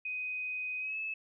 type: tone with pitch glide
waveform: sine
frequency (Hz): 2504 to 2603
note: D#7 to E7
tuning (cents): +10 to -22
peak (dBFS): -34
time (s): 0.05-1.14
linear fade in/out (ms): 5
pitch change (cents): +68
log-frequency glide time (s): 0.79-0.98
effects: none